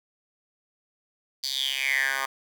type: tone with high-pass filter sweep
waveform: 10% pulse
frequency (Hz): 135.2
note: C#3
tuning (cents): -43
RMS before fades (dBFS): -27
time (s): 1.43-2.26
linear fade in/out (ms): 10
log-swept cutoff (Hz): 4600 to 1200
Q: 7.3
effects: none